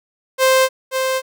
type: tone with echo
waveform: sawtooth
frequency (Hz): 523.3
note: C5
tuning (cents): 0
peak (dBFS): -7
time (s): 0.38-0.69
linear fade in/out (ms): 50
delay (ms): 530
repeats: 1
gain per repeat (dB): -6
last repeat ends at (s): 1.22
effects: none